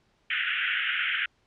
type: band-pass noise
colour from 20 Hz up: pink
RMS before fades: -28 dBFS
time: 0.3-1.26 s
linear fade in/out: 5 ms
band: 1400 to 3200 Hz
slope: 96 dB/octave
effects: pink hiss -68 dBFS RMS until 1.46 s + low-pass 5000 Hz 12 dB/octave